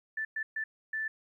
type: tone bursts at uneven times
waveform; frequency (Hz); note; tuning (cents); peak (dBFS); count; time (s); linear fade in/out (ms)
sine; 1760; A6; 0; -31; 4; 0.17-0.25 / 0.36-0.43 / 0.56-0.64 / 0.93-1.08; 5
effects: 12-bit